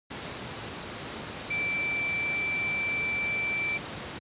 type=tone in noise; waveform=sine; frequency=2334 Hz; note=D7; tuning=11 cents flat; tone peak=-27 dBFS; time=1.5-3.78 s; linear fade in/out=10 ms; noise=pink; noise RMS=-37 dBFS; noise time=0.1-4.19 s; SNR=+7 dB; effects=high-pass 100 Hz 12 dB/octave + resampled to 8000 Hz